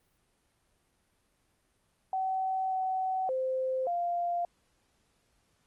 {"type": "tone with pitch steps", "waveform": "sine", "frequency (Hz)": [759, 754, 520, 696], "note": ["F#5", "F#5", "C5", "F5"], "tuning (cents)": [44, 32, -11, -6], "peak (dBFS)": -28, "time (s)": [2.13, 4.45], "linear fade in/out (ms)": 2, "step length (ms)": 580, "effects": ["pink hiss -72 dBFS RMS until 5.66 s", "Opus 32 kbps"]}